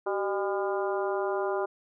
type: harmonic tone with a mistuned harmonic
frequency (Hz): 201.6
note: G3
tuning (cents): +49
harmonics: 2 / 3 / 4 / 5 / 6 / 7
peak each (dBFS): -29 / -33 / -35 / -37 / -39 / -40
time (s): 0.06-1.66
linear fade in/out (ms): 10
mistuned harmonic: 2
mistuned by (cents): -76
effects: none